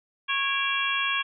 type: harmonic tone with a mistuned harmonic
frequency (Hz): 550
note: C#5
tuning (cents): -14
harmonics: 2 / 3 / 4 / 5 / 6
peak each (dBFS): -30 / -30 / -30 / -30 / -30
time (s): 0.28-1.23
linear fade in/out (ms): 20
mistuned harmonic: 4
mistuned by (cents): +110
effects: none